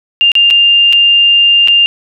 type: tone with dropouts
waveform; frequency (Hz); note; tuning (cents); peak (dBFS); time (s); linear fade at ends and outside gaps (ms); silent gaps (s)
sine; 2800; F7; +4; -4; 0.21-1.86; 0; 0.318-0.353 / 0.503-0.508 / 0.926-0.931 / 1.675-1.683
effects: none